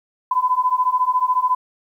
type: beating tone pair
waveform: sine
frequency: 1000 / 1014 Hz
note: B5 / B5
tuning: +21 / +45 cents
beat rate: 14 Hz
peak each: -19 / -18 dBFS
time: 0.31-1.55 s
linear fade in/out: 5 ms
effects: 9-bit